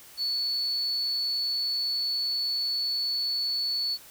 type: tone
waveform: triangle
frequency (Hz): 4435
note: C#8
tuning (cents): 0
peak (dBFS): -23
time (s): 0.17-3.98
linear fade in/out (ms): 50
effects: tanh soft clip ceiling -23 dBFS + white hiss -50 dBFS RMS until 4.1 s